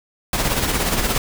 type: noise with tremolo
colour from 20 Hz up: pink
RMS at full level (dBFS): -18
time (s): 0.33-1.18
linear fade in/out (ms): 2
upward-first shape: sine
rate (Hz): 17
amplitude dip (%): 50
effects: none